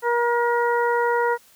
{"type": "harmonic tone", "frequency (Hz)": 475.8, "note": "A#4", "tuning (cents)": 35, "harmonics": [1, 2, 3, 4], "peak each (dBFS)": [-21, -22, -27, -30], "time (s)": [0.02, 1.38], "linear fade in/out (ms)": 50, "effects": ["white hiss -54 dBFS RMS until 1.55 s"]}